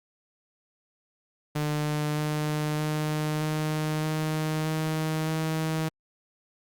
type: tone with pitch steps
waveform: sawtooth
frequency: 150.1 / 151.49 / 152.9 / 154.32 / 155.75 / 157.2 / 158.66 Hz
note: D3 / D#3 / D#3 / D#3 / D#3 / D#3 / D#3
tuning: +38 / -46 / -30 / -14 / +2 / +18 / +34 cents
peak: -22 dBFS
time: 1.55-5.89 s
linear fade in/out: 10 ms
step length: 620 ms
effects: Opus 48 kbps